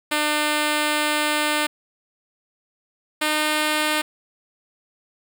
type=tone pair in turn; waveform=5% pulse; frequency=300 / 305.1 Hz; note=D4 / D#4; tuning=+37 / -34 cents; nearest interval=unison; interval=29 cents; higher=second; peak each=-8 dBFS; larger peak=neither; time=0.11-1.67 / 3.21-4.02 s; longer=first; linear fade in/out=10 ms; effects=none